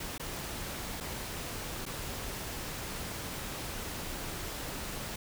pink noise with dropouts, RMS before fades -39 dBFS, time 0-5.16 s, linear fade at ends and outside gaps 5 ms, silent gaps 0.18-0.196 / 1.003-1.007 / 1.855-1.862 s, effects none

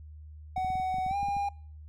triangle tone with pitch glide, 748 to 806.3 Hz, F#5 to G5, +19 to +49 cents, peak -26 dBFS, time 0.56-1.49 s, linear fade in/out 5 ms, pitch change +130 cents, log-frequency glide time 1.08-1.16 s
clicks, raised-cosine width 5 ms, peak -29 dBFS, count 12, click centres 0.579 / 0.647 / 0.703 / 0.755 / 0.799 / 0.943 / 0.985 / 1.064 / 1.111 / 1.23 / 1.286 / 1.367 s
effects noise-tail reverb RT60 0.6 s tail -26 dB re dry + added 76 Hz sine -44 dBFS peak until 1.88 s

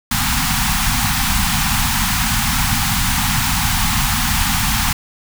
pink band-stop noise, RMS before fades -17 dBFS, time 0.11-4.93 s, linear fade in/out 5 ms, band 260 to 740 Hz, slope 96 dB/octave, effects none

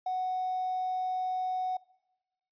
triangle tone with hard clipping, 741 Hz, F#5, 2 cents sharp, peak -29 dBFS, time 0.06-1.77 s, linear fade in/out 5 ms, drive 3 dB, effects noise-tail reverb RT60 1.0 s tail -22 dB re dry + resampled to 11025 Hz

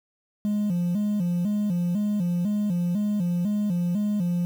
sine tone with vibrato, 190.8 Hz, G3, 47 cents flat, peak -19 dBFS, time 0.45-4.45 s, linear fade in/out 0 ms, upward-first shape square, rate 2 Hz, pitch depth 150 cents each way, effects tanh soft clip ceiling -21 dBFS + 8-bit

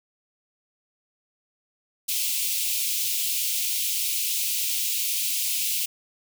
white high-pass noise, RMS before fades -26 dBFS, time 2.08-5.86 s, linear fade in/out 10 ms, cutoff 2400 Hz, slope 48 dB/octave, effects none

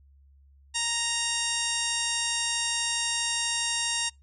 harmonic tone with a mistuned harmonic, 932.3 Hz, A#5, in tune, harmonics 1 / 2 / 3 / 4 / 5 / 6 / 7 / 8 / 9 / 10, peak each -38 / -36 / -33 / -33 / -39 / -33 / -39 / -34 / -38 / -37 dBFS, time 0.74-4.1 s, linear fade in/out 20 ms, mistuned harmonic 9, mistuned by +46 cents, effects noise-tail reverb RT60 0.2 s tail -26 dB re dry + added 69 Hz sine -54 dBFS peak until 4.22 s

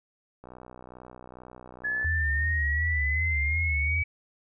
click train, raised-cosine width 1 ms, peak -31 dBFS, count 101, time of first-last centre 0.44-2.045 s, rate 62.3 Hz
sine exponential sweep, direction up, 1700 to 2287 Hz, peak -26 dBFS, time 1.84-4.04 s, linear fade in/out 10 ms
sine tone with vibrato, 76.9 Hz, D#2, 20 cents flat, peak -26 dBFS, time 2.04-4.03 s, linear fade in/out 10 ms, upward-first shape sine, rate 2.7 Hz, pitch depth 110 cents each way
effects none

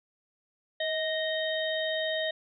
harmonic tone with a mistuned harmonic, 621 Hz, D#5, 3 cents flat, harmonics 1 / 3 / 5 / 6, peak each -30 / -34 / -38 / -35 dBFS, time 0.8-2.31 s, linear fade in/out 5 ms, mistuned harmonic 1, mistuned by +33 cents, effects none

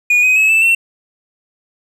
triangle tone with pitch steps, 2450 / 2512 / 2575 / 2640 / 2706 Hz, D#7 / D#7 / E7 / E7 / E7, -27 / +16 / -41 / +2 / +45 cents, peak -7 dBFS, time 0.1-0.75 s, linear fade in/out 5 ms, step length 130 ms, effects none

